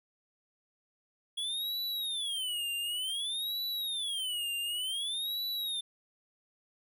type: tone with vibrato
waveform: square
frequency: 3322 Hz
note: G#7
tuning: in tune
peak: -33 dBFS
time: 1.37-5.81 s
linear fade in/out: 10 ms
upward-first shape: sine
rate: 0.55 Hz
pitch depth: 300 cents each way
effects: none